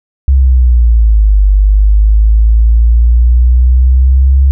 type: exponential two-way sweep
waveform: sine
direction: down then up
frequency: 68 to 49 to 68 Hz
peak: -3 dBFS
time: 0.28-4.51 s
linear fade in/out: 0 ms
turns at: 1.45 s
effects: none